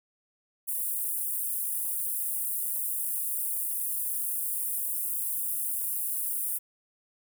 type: high-pass noise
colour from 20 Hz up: pink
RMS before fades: -31 dBFS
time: 0.67-6.59 s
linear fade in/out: 20 ms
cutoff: 9400 Hz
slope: 48 dB/octave
effects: none